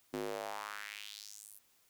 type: tone with high-pass filter sweep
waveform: square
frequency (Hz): 51.91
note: G#1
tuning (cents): 0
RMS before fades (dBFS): -44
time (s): 0.13-1.59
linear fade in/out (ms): 10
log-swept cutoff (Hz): 290 to 12000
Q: 2.7
effects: white hiss -70 dBFS RMS until 1.89 s